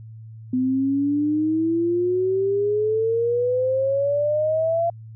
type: exponential sweep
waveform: sine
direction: up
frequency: 252 to 685 Hz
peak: -18 dBFS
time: 0.53-4.9 s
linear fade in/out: 5 ms
effects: added 111 Hz sine -37 dBFS peak until 5.15 s